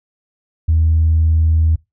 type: tone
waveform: sine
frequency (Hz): 80.2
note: E2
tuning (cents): -47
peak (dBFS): -9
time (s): 0.68-1.76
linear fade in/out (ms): 10
effects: noise-tail reverb RT60 0.2 s tail -23 dB re dry + tanh soft clip ceiling -6 dBFS